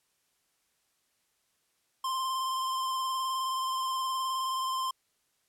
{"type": "tone with vibrato", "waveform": "square", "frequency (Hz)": 1046.5, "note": "C6", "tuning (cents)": 0, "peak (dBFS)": -30, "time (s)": [2.04, 4.91], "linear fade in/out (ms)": 5, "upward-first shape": "triangle", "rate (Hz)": 19, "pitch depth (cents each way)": 29, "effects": ["white hiss -74 dBFS RMS until 5.48 s", "low-pass 12000 Hz 12 dB/octave"]}